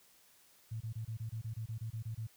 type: tone bursts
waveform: sine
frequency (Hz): 111.9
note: A2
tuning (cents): +30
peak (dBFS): -37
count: 13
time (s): 0.71-2.271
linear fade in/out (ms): 10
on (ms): 97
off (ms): 25
effects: white hiss -65 dBFS RMS until 2.36 s